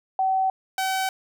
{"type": "tone pair in turn", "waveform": ["sine", "sawtooth"], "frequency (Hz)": [762, 762], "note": ["G5", "G5"], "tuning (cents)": [-49, -49], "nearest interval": "unison", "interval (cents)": 0, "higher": "neither", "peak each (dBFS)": -19, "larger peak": "neither", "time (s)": [[0.19, 0.5], [0.78, 1.09]], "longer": "neither", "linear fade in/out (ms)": 2, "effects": []}